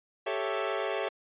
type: chord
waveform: sawtooth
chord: A dominant seventh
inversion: third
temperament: equal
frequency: 392 / 440 / 554.4 / 659.3 Hz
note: G4 / A4 / C#5 / E5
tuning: 0 / 0 / 0 / 0 cents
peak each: -31 dBFS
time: 0.26-1.09 s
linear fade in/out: 10 ms
effects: resampled to 8000 Hz